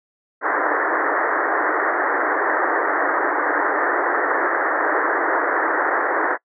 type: band-pass noise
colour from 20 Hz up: white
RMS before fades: -20 dBFS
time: 0.41-6.38 s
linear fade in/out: 50 ms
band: 290 to 1900 Hz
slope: 96 dB/octave
effects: noise-tail reverb RT60 0.1 s tail -25 dB re dry